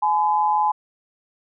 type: tone pair together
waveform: sine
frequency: 846.5 / 1012 Hz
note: G#5 / B5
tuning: +33 / +42 cents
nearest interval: minor third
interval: 309 cents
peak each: -18 / -21 dBFS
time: 0.02-0.72 s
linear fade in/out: 10 ms
effects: none